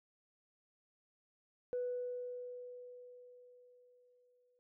sine tone with exponential decay, 493.9 Hz, B4, in tune, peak -33 dBFS, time 1.73-4.59 s, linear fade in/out 0 ms, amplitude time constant 620 ms, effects tanh soft clip ceiling -31 dBFS

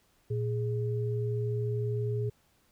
sine tone pair together, 116.54 / 415.3 Hz, A#2 / G#4, 0 / 0 cents, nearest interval octave + minor seventh, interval 2200 cents, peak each -29 / -34 dBFS, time 0.3-2.3 s, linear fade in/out 10 ms, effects pink hiss -68 dBFS RMS until 2.71 s

